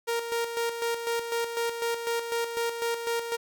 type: tone with tremolo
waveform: sawtooth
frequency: 466.2 Hz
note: A#4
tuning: in tune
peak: -22 dBFS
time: 0.07-3.37 s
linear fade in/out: 20 ms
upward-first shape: square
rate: 4 Hz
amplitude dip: 55%
effects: none